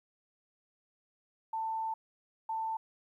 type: tone bursts at uneven times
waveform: sine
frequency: 890 Hz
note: A5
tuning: 20 cents sharp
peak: -32 dBFS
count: 2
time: 1.53-1.94 / 2.49-2.77 s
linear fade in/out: 5 ms
effects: 12-bit